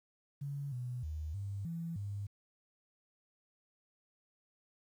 sine tone with pitch steps, 141.4 / 123.8 / 77.3 / 99.4 / 167.1 / 101 Hz, C#3 / B2 / D#2 / G2 / E3 / G#2, +35 / +5 / -11 / +25 / +24 / -48 cents, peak -37 dBFS, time 0.41-2.27 s, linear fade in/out 10 ms, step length 310 ms, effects 11-bit

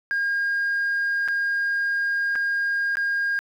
sine tone with dropouts, 1619 Hz, G#6, 45 cents flat, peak -19 dBFS, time 0.11-3.39 s, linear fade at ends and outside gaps 0 ms, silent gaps 1.278-1.285 / 2.354-2.358 / 2.955-2.97 s, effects tanh soft clip ceiling -19 dBFS + 9-bit

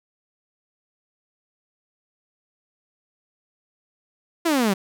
sawtooth exponential sweep, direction down, 349.2 to 185 Hz, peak -14 dBFS, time 4.45-4.74 s, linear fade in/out 10 ms, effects none

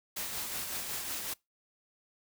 white noise with tremolo, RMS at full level -36 dBFS, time 0.16-1.34 s, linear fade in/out 10 ms, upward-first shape sine, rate 5.4 Hz, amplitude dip 35%, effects noise-tail reverb RT60 0.2 s tail -24 dB re dry

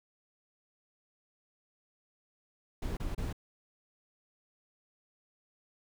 brown noise bursts, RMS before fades -35 dBFS, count 3, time 2.82-3.328 s, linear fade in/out 5 ms, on 150 ms, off 29 ms, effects none

